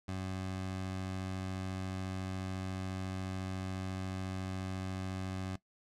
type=tone; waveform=20% pulse; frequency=94.1 Hz; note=F#2; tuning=30 cents sharp; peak=-32 dBFS; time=0.08-5.56 s; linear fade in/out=5 ms; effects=noise-tail reverb RT60 0.1 s tail -18 dB re dry + low-pass 8000 Hz 12 dB/octave